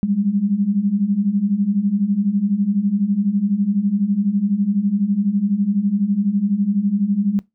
sine beating tone pair, 193.5 / 205.5 Hz, G3 / G#3, -22 / -18 cents, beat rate 12 Hz, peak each -21 / -17 dBFS, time 0.03-7.39 s, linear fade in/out 0 ms, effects noise-tail reverb RT60 0.2 s tail -22 dB re dry

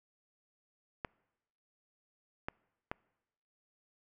clicks, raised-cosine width 0.5 ms, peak -21 dBFS, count 3, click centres 1.048 / 2.485 / 2.915 s, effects noise-tail reverb RT60 1.0 s tail -26 dB re dry

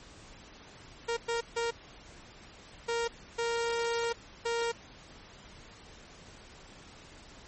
sawtooth tone bursts at uneven times, 466.2 Hz, A#4, in tune, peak -25 dBFS, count 6, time 1.08-1.17 / 1.28-1.41 / 1.56-1.71 / 2.88-3.08 / 3.38-4.13 / 4.45-4.72 s, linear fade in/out 10 ms, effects pink hiss -52 dBFS RMS until 7.47 s + MP3 32 kbps

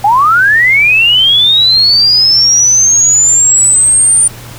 sine linear sweep, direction up, 784 to 9130 Hz, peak -4 dBFS, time 0.04-4.28 s, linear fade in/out 5 ms, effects added 119 Hz sine -30 dBFS peak until 4.58 s + pink hiss -31 dBFS RMS until 4.58 s

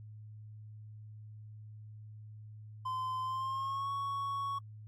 triangle tone with pitch glide, 1031 to 1111.4 Hz, C6 to C#6, -26 to +4 cents, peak -32 dBFS, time 2.85-4.59 s, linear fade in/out 10 ms, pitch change +130 cents, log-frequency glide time 3.22-3.91 s, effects added 107 Hz sine -47 dBFS peak until 4.87 s + AAC 64 kbps

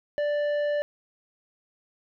sine tone with tanh clipping, 587.3 Hz, D5, in tune, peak -25 dBFS, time 0.18-0.82 s, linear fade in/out 0 ms, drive 9 dB, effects none

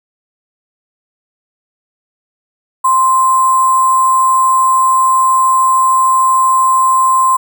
sine tone with sample-and-hold, 1046.5 Hz, C6, in tune, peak -7 dBFS, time 2.84-7.37 s, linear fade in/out 10 ms, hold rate 8820 Hz, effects none

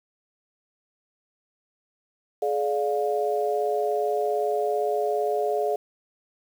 sine chord, D diminished, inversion second, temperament just, 422.9 / 587.3 / 704.8 Hz, Ab4 / D5 / F5, +31 / 0 / +16 cents, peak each -25 / -28 / -27 dBFS, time 2.42-5.76 s, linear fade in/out 5 ms, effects 8-bit

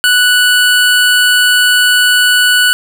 25% pulse tone, 1480 Hz, F#6, in tune, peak -3 dBFS, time 0.04-2.73 s, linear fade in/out 0 ms, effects none

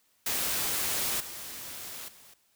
white noise with level steps, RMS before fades -30 / -41 / -54 dBFS, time 0.26-2.34 s, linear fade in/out 5 ms, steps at 1.2 / 2.08 s, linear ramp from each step 5 ms, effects white hiss -69 dBFS RMS until 2.55 s

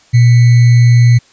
sine tone with sample-and-hold, 120 Hz, B2, 49 cents flat, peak -3 dBFS, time 0.13-1.19 s, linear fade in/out 20 ms, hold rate 2100 Hz, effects white hiss -47 dBFS RMS until 1.32 s + resampled to 16000 Hz

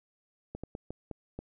slowing click train, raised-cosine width 2 ms, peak -25 dBFS, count 6, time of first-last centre 0.55-1.39 s, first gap 86 ms, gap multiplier 1.34, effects none

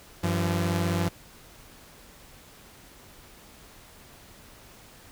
sawtooth tone pair together, 95.03 / 170.3 Hz, F#2 / F3, +47 / -43 cents, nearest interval minor seventh, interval 1010 cents, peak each -23 / -23 dBFS, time 0.23-1.09 s, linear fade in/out 10 ms, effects pink hiss -51 dBFS RMS until 5.11 s

